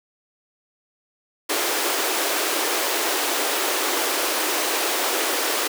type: high-pass noise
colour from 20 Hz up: pink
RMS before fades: -23 dBFS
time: 1.49-5.68 s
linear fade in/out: 10 ms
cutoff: 310 Hz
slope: 48 dB/octave
effects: none